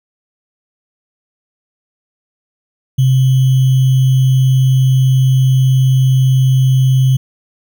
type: tone with sample-and-hold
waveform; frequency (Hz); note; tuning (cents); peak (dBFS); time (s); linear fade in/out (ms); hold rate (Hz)
sine; 130.81; C3; 0; -7; 2.98-7.17; 10; 3150
effects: none